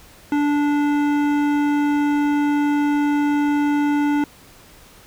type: tone with hard clipping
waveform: sine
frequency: 291.5 Hz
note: D4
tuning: 13 cents flat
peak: -18 dBFS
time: 0.32-4.24 s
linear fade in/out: 2 ms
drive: 14 dB
effects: pink hiss -47 dBFS RMS until 5.06 s